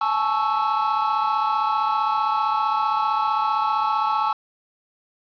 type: chord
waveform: triangle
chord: A major seventh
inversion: third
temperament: equal with one note detuned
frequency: 844.6 / 880 / 1108.7 / 1318.5 Hz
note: G#5 / A5 / C#6 / E6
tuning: +29 / 0 / 0 / 0 cents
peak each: -23 dBFS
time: 0.01-4.33 s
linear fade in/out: 5 ms
effects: resampled to 11025 Hz + 7-bit